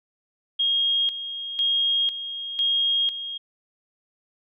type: tone with tremolo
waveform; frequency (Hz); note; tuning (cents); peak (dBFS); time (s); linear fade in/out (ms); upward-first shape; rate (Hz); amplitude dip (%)
sine; 3254; G#7; -36; -19; 0.59-3.38; 10; square; 1; 70
effects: none